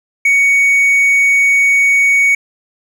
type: tone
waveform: triangle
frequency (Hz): 2235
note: C#7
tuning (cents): +14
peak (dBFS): -6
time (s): 0.25-2.35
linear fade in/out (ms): 5
effects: none